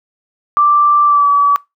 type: tone with pitch glide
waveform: sine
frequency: 1174.7 to 1145.2 Hz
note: D6 to D6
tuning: 0 to -44 cents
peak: -7 dBFS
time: 0.57-1.56 s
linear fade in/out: 0 ms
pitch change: -44 cents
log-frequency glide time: 1.05-1.28 s
effects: noise-tail reverb RT60 0.2 s tail -23 dB re dry

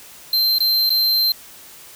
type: tone with dropouts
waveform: square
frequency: 4130 Hz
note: C8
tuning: 23 cents flat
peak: -15 dBFS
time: 0.33-1.32 s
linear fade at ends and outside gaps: 2 ms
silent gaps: 0.584-0.604 / 0.894-0.903 s
effects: white hiss -42 dBFS RMS until 1.95 s

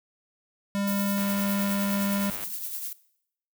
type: tone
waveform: square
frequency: 200 Hz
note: G3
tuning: 35 cents sharp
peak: -26 dBFS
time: 0.75-2.3 s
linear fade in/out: 0 ms
type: noise with tremolo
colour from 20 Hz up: violet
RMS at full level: -32 dBFS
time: 0.87-2.93 s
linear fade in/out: 5 ms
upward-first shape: triangle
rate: 9.7 Hz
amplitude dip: 50%
type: click train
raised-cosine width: 0.3 ms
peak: -23 dBFS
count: 128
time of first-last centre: 1.18-2.437 s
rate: 101 Hz
effects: noise-tail reverb RT60 0.7 s tail -19 dB re dry

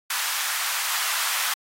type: high-pass noise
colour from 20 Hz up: pink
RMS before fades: -26 dBFS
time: 0.1-1.54 s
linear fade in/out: 5 ms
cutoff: 1000 Hz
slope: 24 dB/octave
effects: AAC 48 kbps

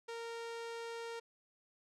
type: tone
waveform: sawtooth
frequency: 462.7 Hz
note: A#4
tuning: 13 cents flat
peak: -38 dBFS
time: 0.08-1.2 s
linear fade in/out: 10 ms
effects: low-pass 7000 Hz 12 dB/octave

